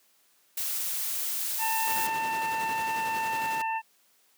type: noise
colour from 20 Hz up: blue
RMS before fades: -31 dBFS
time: 0.57-2.07 s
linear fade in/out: 5 ms
type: harmonic tone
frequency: 894 Hz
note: A5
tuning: 27 cents sharp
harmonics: 1 / 2 / 3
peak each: -28 / -37 / -36 dBFS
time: 1.58-3.82 s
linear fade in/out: 50 ms
type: noise with tremolo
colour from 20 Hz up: pink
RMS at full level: -37 dBFS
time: 1.87-3.62 s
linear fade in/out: 5 ms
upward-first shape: square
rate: 11 Hz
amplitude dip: 30%
effects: white hiss -65 dBFS RMS until 4.37 s + high-pass 200 Hz 12 dB/octave